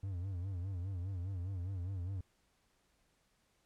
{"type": "tone with vibrato", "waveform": "triangle", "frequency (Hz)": 92.5, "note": "F#2", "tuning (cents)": 0, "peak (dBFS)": -35, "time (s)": [0.03, 2.21], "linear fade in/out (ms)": 5, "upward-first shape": "sine", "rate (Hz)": 4.9, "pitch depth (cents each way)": 120, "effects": ["pink hiss -75 dBFS RMS until 3.65 s", "low-pass 11000 Hz 12 dB/octave"]}